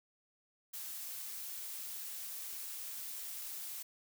blue noise, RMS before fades -44 dBFS, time 0.73-3.83 s, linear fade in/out 10 ms, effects none

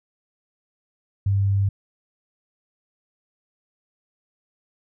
sine tone, 98.9 Hz, G2, 16 cents sharp, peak -17 dBFS, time 1.26-1.69 s, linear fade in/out 5 ms, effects none

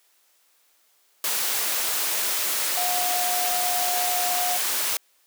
sine tone in noise, 719 Hz, F#5, 50 cents flat, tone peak -26 dBFS, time 2.77-4.57 s, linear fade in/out 2 ms, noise white, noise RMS -25 dBFS, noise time 1.24-4.97 s, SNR -4 dB, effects white hiss -63 dBFS RMS until 5.26 s + high-pass 400 Hz 12 dB/octave

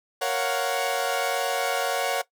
sawtooth chord, Gb major seventh, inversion first, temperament equal, 466.2 / 554.4 / 698.5 / 740 Hz, Bb4 / Db5 / F5 / Gb5, 0 / 0 / 0 / 0 cents, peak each -27 / -24 / -28 / -24 dBFS, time 0.21-2.22 s, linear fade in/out 10 ms, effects noise-tail reverb RT60 0.1 s tail -17 dB re dry

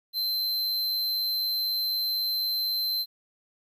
square tone, 4098 Hz, C8, 37 cents flat, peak -26 dBFS, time 0.13-3.06 s, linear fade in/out 50 ms, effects 11-bit

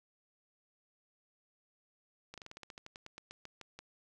slowing click train, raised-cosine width 0.2 ms, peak -30 dBFS, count 17, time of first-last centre 2.34-3.79 s, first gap 37 ms, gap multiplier 1.11, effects none

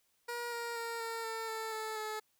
15% pulse tone with pitch steps, 476.9 / 470.1 / 463.3 / 456.7 / 450.1 / 443.7 / 437.3 / 431 Hz, A#4 / A#4 / A#4 / A#4 / A4 / A4 / A4 / A4, +39 / +15 / -11 / -36 / +39 / +14 / -11 / -36 cents, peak -31 dBFS, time 0.28-2.2 s, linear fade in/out 10 ms, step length 240 ms, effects white hiss -75 dBFS RMS until 2.39 s

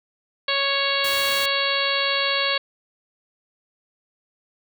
harmonic tone, 554.4 Hz, C#5, in tune, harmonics 1 / 2 / 3 / 4 / 5 / 6 / 7 / 8, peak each -28 / -28 / -28 / -28 / -28 / -28 / -28 / -28 dBFS, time 0.48-2.58 s, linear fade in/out 5 ms
white noise, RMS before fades -31 dBFS, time 1.04-1.46 s, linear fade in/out 5 ms
effects none

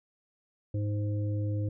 harmonic tone, 103.83 Hz, G#2, in tune, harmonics 1 / 3 / 5, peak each -28 / -38 / -42 dBFS, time 0.74-1.69 s, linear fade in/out 5 ms, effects none

